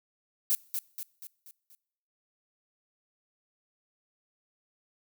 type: noise with echo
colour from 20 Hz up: violet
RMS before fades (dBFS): -26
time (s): 0.5-0.55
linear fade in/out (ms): 0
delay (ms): 240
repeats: 5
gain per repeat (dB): -6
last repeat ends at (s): 1.75
effects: noise-tail reverb RT60 0.8 s tail -24 dB re dry